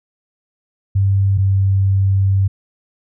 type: tone pair in turn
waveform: sine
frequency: 98 / 97.15 Hz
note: G2 / G2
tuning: 0 / -15 cents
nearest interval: unison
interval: 15 cents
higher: first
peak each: -11 dBFS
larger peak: neither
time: 0.95-1.38 / 1.38-2.48 s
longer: second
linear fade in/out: 10 ms
effects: none